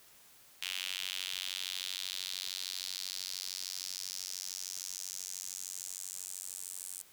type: tone with high-pass filter sweep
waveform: sawtooth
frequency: 93 Hz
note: F#2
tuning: 9 cents sharp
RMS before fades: -41 dBFS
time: 0.62-7.02 s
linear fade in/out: 0 ms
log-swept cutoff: 2900 to 8600 Hz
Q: 2.8
effects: white hiss -60 dBFS RMS until 7.12 s